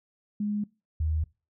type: tone pair in turn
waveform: sine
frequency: 207.7 / 78.36 Hz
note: G#3 / D#2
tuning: 0 / +13 cents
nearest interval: octave + perfect fourth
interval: 1687 cents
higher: first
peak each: -26 / -24 dBFS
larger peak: second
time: 0.4-0.64 / 1-1.24 s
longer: neither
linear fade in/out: 5 ms
effects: noise-tail reverb RT60 0.3 s tail -23 dB re dry